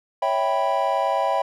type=chord; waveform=triangle; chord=C# half-diminished seventh; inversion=none; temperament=equal with one note detuned; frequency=554.4 / 653.2 / 784 / 987.8 Hz; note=C#5 / E5 / G5 / B5; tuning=0 / -16 / 0 / 0 cents; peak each=-24 / -23 / -22 / -23 dBFS; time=0.22-1.42 s; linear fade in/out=5 ms; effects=none